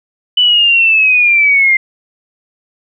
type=linear sweep; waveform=sine; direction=down; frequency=2994 to 2091 Hz; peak=-6 dBFS; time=0.37-1.77 s; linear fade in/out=5 ms; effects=none